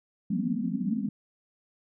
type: band-pass noise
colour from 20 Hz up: white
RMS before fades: -29 dBFS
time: 0.3-1.09 s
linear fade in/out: 5 ms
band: 170 to 260 Hz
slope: 96 dB/octave
effects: none